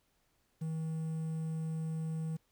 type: tone with quantisation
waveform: triangle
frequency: 160 Hz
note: D#3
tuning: 49 cents sharp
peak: -32 dBFS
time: 0.61-2.37 s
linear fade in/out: 10 ms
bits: 10
effects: pink hiss -75 dBFS RMS until 2.51 s